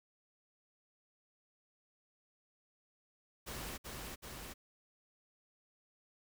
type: noise with echo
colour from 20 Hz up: pink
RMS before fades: -44 dBFS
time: 3.46-3.78 s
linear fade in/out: 20 ms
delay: 380 ms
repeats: 2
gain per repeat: -2 dB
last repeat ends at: 4.54 s
effects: none